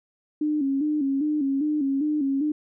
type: tone with vibrato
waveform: sine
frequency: 287.2 Hz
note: D4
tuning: 39 cents flat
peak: -21 dBFS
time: 0.41-2.52 s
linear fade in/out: 5 ms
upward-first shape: square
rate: 2.5 Hz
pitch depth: 87 cents each way
effects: none